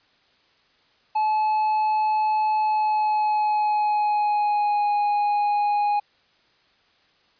triangle tone with pitch glide, 860 to 826.9 Hz, A5 to G#5, -40 to -8 cents, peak -17 dBFS, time 1.15-6 s, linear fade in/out 10 ms, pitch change -68 cents, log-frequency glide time 2.58-4.92 s, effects white hiss -61 dBFS RMS until 7.39 s + resampled to 11025 Hz

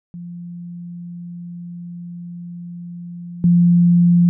sine tone with level steps, 173.7 Hz, F3, 9 cents flat, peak -29 / -9 dBFS, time 0.14-4.29 s, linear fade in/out 0 ms, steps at 3.44 s, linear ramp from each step 2 ms, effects none

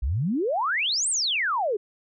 sine exponential two-way sweep, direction up then down, 55 to 9140 to 383.7 Hz, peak -22 dBFS, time 0.02-1.77 s, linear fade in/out 10 ms, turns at 1.09 s, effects none

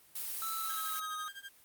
blue noise, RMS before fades -39 dBFS, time 0.15-1 s, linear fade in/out 5 ms
square tone with pitch glide, 1318.5 to 1250.3 Hz, E6 to D#6, 0 to +8 cents, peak -38 dBFS, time 0.42-1.28 s, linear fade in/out 0 ms, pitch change -92 cents, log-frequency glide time 0.59-1.15 s
30% pulse tone with tremolo, 1600 Hz, G6, 35 cents sharp, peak -39 dBFS, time 0.69-1.49 s, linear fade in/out 5 ms, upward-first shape triangle, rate 12 Hz, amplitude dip 100%
effects white hiss -62 dBFS RMS until 1.64 s + Opus 32 kbps

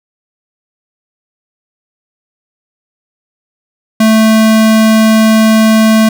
square tone, 220 Hz, A3, in tune, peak -5 dBFS, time 4-6.09 s, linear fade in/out 5 ms, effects none

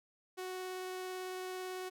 sawtooth tone with vibrato, 370 Hz, F#4, in tune, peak -36 dBFS, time 0.37-1.9 s, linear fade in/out 20 ms, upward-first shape triangle, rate 18 Hz, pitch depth 8 cents each way, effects none

